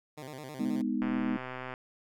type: tone with vibrato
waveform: 10% pulse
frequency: 140.7 Hz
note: C#3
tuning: 26 cents sharp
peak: -33 dBFS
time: 0.17-0.82 s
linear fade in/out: 10 ms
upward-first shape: square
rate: 9.4 Hz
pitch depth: 130 cents each way
type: chord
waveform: sine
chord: G# minor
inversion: none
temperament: just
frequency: 207.7 / 249.2 / 311.5 Hz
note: G#3 / B3 / D#4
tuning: 0 / +16 / +2 cents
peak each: -33 / -31 / -34 dBFS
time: 0.59-1.37 s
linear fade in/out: 10 ms
type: click train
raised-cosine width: 0.5 ms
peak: -24 dBFS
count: 93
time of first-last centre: 1.02-1.739 s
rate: 128 Hz
effects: none